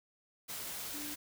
sine tone in noise, 293.8 Hz, D4, 1 cent sharp, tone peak -45 dBFS, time 0.93-1.15 s, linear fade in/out 20 ms, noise white, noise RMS -42 dBFS, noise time 0.48-1.16 s, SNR -6 dB, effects none

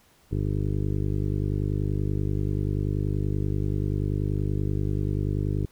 harmonic tone, 50.4 Hz, G1, 49 cents sharp, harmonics 1 / 2 / 3 / 4 / 5 / 6 / 7 / 8 / 9, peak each -29 / -27 / -30 / -38 / -42 / -35 / -38 / -38 / -45 dBFS, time 0.31-5.66 s, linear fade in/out 10 ms, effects pink hiss -60 dBFS RMS until 5.71 s

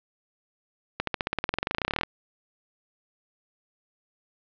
accelerating click train, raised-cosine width 0.3 ms, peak -9 dBFS, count 25, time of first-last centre 1-2.034 s, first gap 73 ms, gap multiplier 0.95, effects low-pass 4000 Hz 12 dB/octave

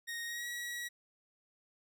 sawtooth tone with pitch glide, 1864.7 to 1919.3 Hz, A#6 to B6, 0 to -50 cents, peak -35 dBFS, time 0.07-0.89 s, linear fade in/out 20 ms, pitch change +50 cents, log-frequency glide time 0.25-0.47 s, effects none

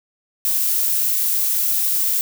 violet noise, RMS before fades -19 dBFS, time 0.45-2.21 s, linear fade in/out 0 ms, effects none

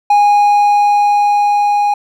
triangle tone with level ramp, 823 Hz, G#5, 16 cents flat, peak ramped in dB -4 to -8 dBFS, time 0.1-1.94 s, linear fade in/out 5 ms, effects none

